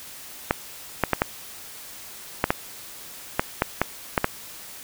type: clicks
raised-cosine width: 0.5 ms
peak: -3 dBFS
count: 11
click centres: 0.509 / 1.037 / 1.133 / 1.219 / 2.441 / 2.505 / 3.395 / 3.621 / 3.816 / 4.178 / 4.244 s
effects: white hiss -41 dBFS RMS until 4.83 s